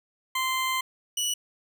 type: tone pair in turn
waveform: 20% pulse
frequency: 1041 / 2944 Hz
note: C6 / F#7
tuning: -9 / -9 cents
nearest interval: octave + tritone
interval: 1800 cents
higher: second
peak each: -20 dBFS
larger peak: neither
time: 0.35-0.81 / 1.17-1.34 s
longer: first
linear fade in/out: 5 ms
effects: none